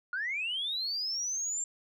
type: linear sweep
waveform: sine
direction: up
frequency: 1400 to 7420 Hz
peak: -30 dBFS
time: 0.13-1.64 s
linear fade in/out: 2 ms
effects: tanh soft clip ceiling -26 dBFS